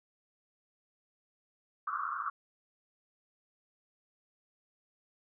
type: band-pass noise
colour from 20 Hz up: white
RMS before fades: -36 dBFS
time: 1.87-2.3 s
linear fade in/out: 5 ms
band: 1100 to 1400 Hz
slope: 96 dB/octave
effects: none